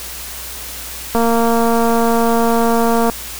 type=click train; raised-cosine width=1 ms; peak=-3 dBFS; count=451; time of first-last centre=1.15-3.098 s; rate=231 Hz; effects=added 60 Hz sine -36 dBFS peak until 3.39 s + white hiss -29 dBFS RMS until 3.39 s